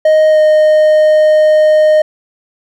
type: tone with pitch glide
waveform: triangle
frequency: 622.3 to 616.2 Hz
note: D#5 to D#5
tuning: 0 to -17 cents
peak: -3 dBFS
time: 0.05-2.02 s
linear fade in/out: 5 ms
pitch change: -17 cents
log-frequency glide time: 0.3-0.39 s
effects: none